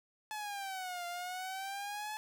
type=exponential two-way sweep; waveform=sawtooth; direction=down then up; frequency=863 to 694 to 863 Hz; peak=-35 dBFS; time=0.31-2.17 s; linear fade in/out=0 ms; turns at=1.06 s; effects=none